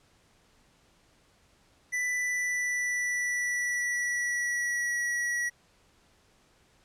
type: tone with pitch glide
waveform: square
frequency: 1985 to 1927.4 Hz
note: B6 to B6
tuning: +8 to -43 cents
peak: -28 dBFS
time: 1.92-5.5 s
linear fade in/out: 20 ms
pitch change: -51 cents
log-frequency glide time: 2.17-5.01 s
effects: pink hiss -64 dBFS RMS until 6.84 s + low-pass 9000 Hz 12 dB/octave